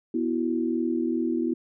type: chord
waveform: sine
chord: B suspended fourth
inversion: none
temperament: equal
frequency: 246.9 / 329.6 / 370 Hz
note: B3 / E4 / F#4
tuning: 0 / 0 / 0 cents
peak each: -27 / -26 / -32 dBFS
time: 0.14-1.54 s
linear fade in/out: 5 ms
effects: none